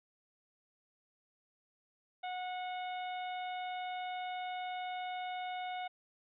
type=harmonic tone; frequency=731 Hz; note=F#5; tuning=21 cents flat; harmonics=1 / 2 / 3 / 4 / 5; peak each=-38 / -50 / -48 / -53 / -52 dBFS; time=2.23-5.88 s; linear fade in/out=10 ms; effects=none